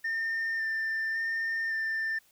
sine tone with vibrato, 1800 Hz, A6, 39 cents sharp, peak -26 dBFS, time 0.04-2.19 s, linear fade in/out 10 ms, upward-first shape square, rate 0.9 Hz, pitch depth 12 cents each way, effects tanh soft clip ceiling -27 dBFS + white hiss -64 dBFS RMS until 2.31 s

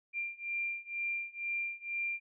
sine beating tone pair, 2380 / 2382.1 Hz, D7 / D7, +22 / +24 cents, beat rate 2.1 Hz, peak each -38 / -37 dBFS, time 0.13-2.2 s, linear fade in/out 50 ms, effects none

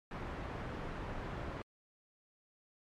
pink low-pass noise, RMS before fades -42 dBFS, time 0.11-1.62 s, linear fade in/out 2 ms, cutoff 1700 Hz, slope 12 dB/octave, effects MP3 64 kbps

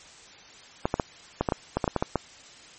clicks, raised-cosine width 1 ms, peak -9 dBFS, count 12, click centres 0.855 / 0.941 / 0.998 / 1.41 / 1.488 / 1.522 / 1.77 / 1.842 / 1.878 / 1.963 / 2.025 / 2.157 s, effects white hiss -49 dBFS RMS until 2.78 s + MP3 32 kbps

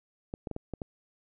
clicks, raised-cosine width 2 ms, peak -22 dBFS, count 6, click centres 0.339 / 0.472 / 0.513 / 0.564 / 0.737 / 0.818 s, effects none

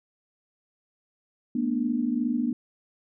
sine tone cluster, 220.3 / 242.7 / 296.8 Hz, A3 / B3 / D4, +2 / -30 / +18 cents, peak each -31 / -25 / -30 dBFS, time 1.55-2.53 s, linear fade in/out 5 ms, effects none

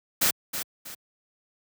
white noise with echo, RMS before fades -22 dBFS, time 0.21-0.31 s, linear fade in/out 10 ms, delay 320 ms, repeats 2, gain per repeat -9 dB, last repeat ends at 0.95 s, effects high-pass 80 Hz 12 dB/octave

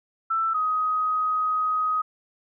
sine tone pair in turn, 1329 / 1256.9 Hz, E6 / D#6, +14 / +17 cents, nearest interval minor second, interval 97 cents, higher first, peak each -21 dBFS, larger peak neither, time 0.3-0.54 / 0.54-2.02 s, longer second, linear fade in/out 10 ms, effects none

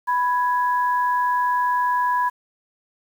sine tone pair together, 990 / 1665 Hz, B5 / G#6, +4 / +4 cents, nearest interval major sixth, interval 900 cents, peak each -18 / -27 dBFS, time 0.07-2.3 s, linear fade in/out 20 ms, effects 8-bit

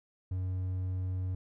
triangle tone, 92.5 Hz, F#2, in tune, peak -29 dBFS, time 0.31-1.35 s, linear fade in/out 5 ms, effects none

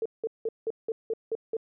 sine tone bursts, 447.3 Hz, A4, 28 cents sharp, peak -26 dBFS, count 8, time 0.02-1.568 s, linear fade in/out 2 ms, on 36 ms, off 180 ms, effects none

